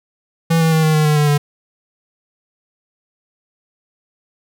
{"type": "tone with pitch steps", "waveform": "square", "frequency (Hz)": [164.81, 161.98, 159.2, 156.46, 153.77, 151.13, 148.54, 145.98], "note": ["E3", "E3", "D#3", "D#3", "D#3", "D3", "D3", "D3"], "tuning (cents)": [0, -30, 40, 10, -20, 50, 20, -10], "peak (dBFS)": -12, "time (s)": [0.5, 1.38], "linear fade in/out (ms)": 10, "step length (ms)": 110, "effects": []}